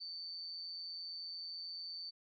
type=tone with amplitude modulation; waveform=sine; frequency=4547 Hz; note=C#8; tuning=43 cents sharp; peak=-40 dBFS; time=0-2.11 s; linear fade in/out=20 ms; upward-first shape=sine; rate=169 Hz; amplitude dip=60%; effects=none